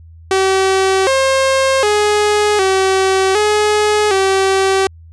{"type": "tone with pitch steps", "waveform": "sawtooth", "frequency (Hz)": [382.7, 534, 418.2, 382, 421.4, 385.2], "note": ["G4", "C5", "G#4", "G4", "G#4", "G4"], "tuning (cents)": [-42, 35, 12, -45, 25, -30], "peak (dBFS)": -7, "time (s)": [0.31, 4.87], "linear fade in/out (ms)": 2, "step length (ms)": 760, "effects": ["added 82 Hz sine -36 dBFS peak until 5.12 s", "resampled to 22050 Hz"]}